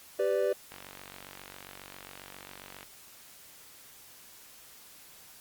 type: chord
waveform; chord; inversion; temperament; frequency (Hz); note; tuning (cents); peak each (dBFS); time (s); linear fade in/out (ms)
triangle; G major; none; equal with one note detuned; 392 / 498.2 / 587.3; G4 / B4 / D5; 0 / +15 / 0; -28; 0.19-0.53; 5
type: click train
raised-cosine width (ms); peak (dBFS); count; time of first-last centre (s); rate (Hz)
0.3; -28; 101; 0.72-2.83; 47.4
effects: white hiss -53 dBFS RMS until 5.4 s + Opus 48 kbps